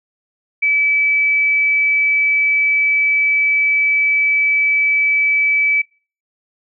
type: tone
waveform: sine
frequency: 2300 Hz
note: D7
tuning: 37 cents flat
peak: -12 dBFS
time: 0.62-5.82 s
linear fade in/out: 10 ms
effects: noise-tail reverb RT60 0.4 s tail -25 dB re dry